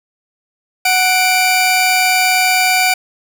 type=tone pair together; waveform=sawtooth; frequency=740 / 2349 Hz; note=F#5 / D7; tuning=0 / 0 cents; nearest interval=octave + minor sixth; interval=2000 cents; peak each=-10 dBFS; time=0.85-2.94 s; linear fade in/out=5 ms; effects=none